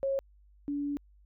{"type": "tone pair in turn", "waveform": "sine", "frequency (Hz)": [545, 286.9], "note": ["C#5", "D4"], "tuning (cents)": [-29, -40], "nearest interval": "major seventh", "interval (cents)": 1111, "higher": "first", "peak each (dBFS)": [-27, -30], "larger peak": "first", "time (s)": [[0.03, 0.19], [0.68, 0.97]], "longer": "second", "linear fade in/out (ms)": 0, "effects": ["added 50 Hz sine -57 dBFS peak until 1.25 s"]}